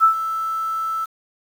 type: tone with ADSR envelope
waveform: sine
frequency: 1318.5 Hz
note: E6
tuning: in tune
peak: -8 dBFS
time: 0-1.06 s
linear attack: 38 ms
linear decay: 100 ms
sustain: -13 dB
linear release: 21 ms
effects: 7-bit